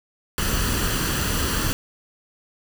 pink noise with comb filter, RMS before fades -23 dBFS, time 0.38-1.73 s, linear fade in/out 0 ms, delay 0.67 ms, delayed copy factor +0.55, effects none

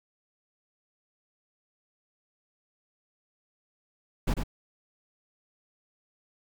brown noise with echo, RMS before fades -24 dBFS, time 4.27-4.34 s, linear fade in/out 10 ms, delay 96 ms, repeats 1, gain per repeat -5 dB, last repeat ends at 4.436 s, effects none

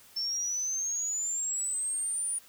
sine exponential sweep, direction up, 5380 to 9590 Hz, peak -29 dBFS, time 0.16-2.39 s, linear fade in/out 10 ms, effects white hiss -56 dBFS RMS until 2.48 s

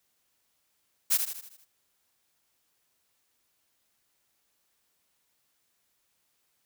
blue noise with echo, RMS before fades -23 dBFS, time 1.1-1.18 s, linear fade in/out 20 ms, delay 79 ms, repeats 6, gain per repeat -6 dB, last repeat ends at 1.654 s, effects white hiss -74 dBFS RMS until 6.65 s

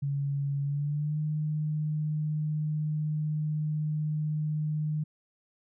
sine tone with pitch glide, 140.8 to 152.66 Hz, C#3 to D#3, +27 to -33 cents, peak -27 dBFS, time 0.02-5.04 s, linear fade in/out 10 ms, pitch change +140 cents, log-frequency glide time 0.62-1.19 s, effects none

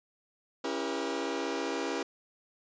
sawtooth chord, C# diminished seventh, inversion none, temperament just, 277.2 / 332.6 / 399.1 / 479 Hz, C#4 / E4 / G4 / Bb4, 0 / +16 / +31 / +47 cents, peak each -33 dBFS, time 0.64-2.03 s, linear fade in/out 5 ms, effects resampled to 16000 Hz

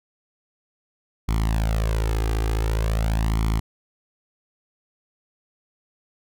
sawtooth tone with flanger, 54.7 Hz, A1, 9 cents flat, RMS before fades -22 dBFS, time 1.28-3.6 s, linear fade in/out 10 ms, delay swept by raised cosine 0.91 to 2.51 ms, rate 0.46 Hz, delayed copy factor +0.75, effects none

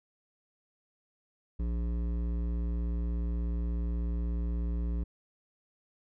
triangle tone with hard clipping, 58.27 Hz, A#1, in tune, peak -31 dBFS, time 1.59-5.04 s, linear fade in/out 10 ms, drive 16 dB, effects none

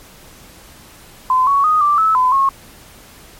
sine tone with pitch steps, 1024 / 1117 / 1244 / 1174 / 1303 / 1013 / 1088 Hz, C6 / C#6 / D#6 / D6 / E6 / B5 / C#6, -38 / +13 / -1 / -1 / -20 / +44 / -33 cents, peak -10 dBFS, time 1.3-2.49 s, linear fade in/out 2 ms, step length 170 ms, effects pink hiss -42 dBFS RMS until 3.39 s + MP3 64 kbps

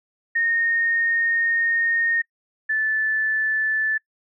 sine tone pair in turn, 1846 / 1749.5 Hz, A#6 / A6, -17 / -10 cents, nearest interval minor second, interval 93 cents, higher first, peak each -18 / -19 dBFS, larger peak first, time 0.35-2.22 / 2.69-3.98 s, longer first, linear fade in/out 10 ms, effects noise-tail reverb RT60 0.1 s tail -23 dB re dry

